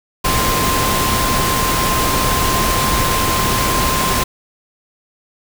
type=tone in noise; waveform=sine; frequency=1046.5 Hz; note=C6; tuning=in tune; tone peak=-19 dBFS; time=0.24-4.24 s; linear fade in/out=10 ms; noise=pink; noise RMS=-17 dBFS; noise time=0.24-4.24 s; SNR=-5 dB; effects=none